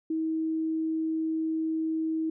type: tone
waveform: sine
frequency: 319.7 Hz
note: D#4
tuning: 47 cents sharp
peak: -26 dBFS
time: 0.1-2.3 s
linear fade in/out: 5 ms
effects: none